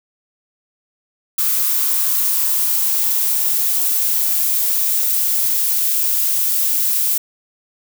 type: noise with high-pass filter sweep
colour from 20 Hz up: violet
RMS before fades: -17 dBFS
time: 1.38-7.18 s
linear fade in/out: 5 ms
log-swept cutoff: 1200 to 370 Hz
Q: 4.5
effects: none